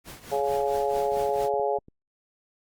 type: noise with tremolo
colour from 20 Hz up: pink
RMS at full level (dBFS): -40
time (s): 0.04-1.5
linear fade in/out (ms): 50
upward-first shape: triangle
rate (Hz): 4.5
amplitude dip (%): 80
type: harmonic tone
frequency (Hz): 140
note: C#3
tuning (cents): +18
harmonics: 3 / 4 / 5 / 6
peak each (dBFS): -27 / -28 / -29 / -30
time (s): 0.31-1.79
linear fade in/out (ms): 20
type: clicks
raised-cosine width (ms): 3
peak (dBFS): -35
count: 10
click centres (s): 1.121 / 1.17 / 1.292 / 1.359 / 1.389 / 1.449 / 1.539 / 1.597 / 1.787 / 1.884
effects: Opus 48 kbps